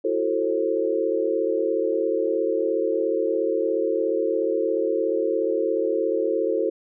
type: chord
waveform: sine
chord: F# half-diminished seventh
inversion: third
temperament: just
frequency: 333 / 370 / 444 / 532.8 Hz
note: E4 / F#4 / A4 / C5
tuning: +18 / 0 / +16 / +31 cents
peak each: -27 / -27 / -24 / -26 dBFS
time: 0.04-6.7 s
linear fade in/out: 10 ms
effects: none